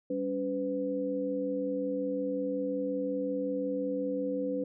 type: tone cluster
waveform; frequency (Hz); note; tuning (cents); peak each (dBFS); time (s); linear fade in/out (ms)
sine; 196.9 / 282.4 / 502; G3 / C#4 / B4; +8 / +32 / +28; -39 / -33 / -32; 0.1-4.64; 5
effects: none